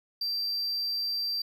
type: tone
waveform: triangle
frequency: 4699 Hz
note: D8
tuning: in tune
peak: -27 dBFS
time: 0.21-1.42 s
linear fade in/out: 5 ms
effects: none